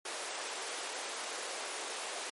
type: high-pass noise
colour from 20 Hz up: pink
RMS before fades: -40 dBFS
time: 0.05-2.3 s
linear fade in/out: 5 ms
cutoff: 420 Hz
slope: 24 dB/octave
effects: MP3 48 kbps